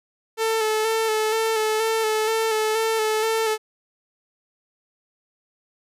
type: tone with vibrato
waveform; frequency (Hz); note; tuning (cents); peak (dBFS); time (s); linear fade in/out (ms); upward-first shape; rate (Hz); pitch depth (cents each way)
sawtooth; 440; A4; 0; -16; 0.37-3.58; 50; square; 2.1; 25
effects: resampled to 32000 Hz